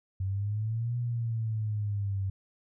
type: exponential two-way sweep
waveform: sine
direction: up then down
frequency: 93.9 to 121.6 to 95.7 Hz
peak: -28 dBFS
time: 0.2-2.3 s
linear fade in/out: 5 ms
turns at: 0.97 s
effects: none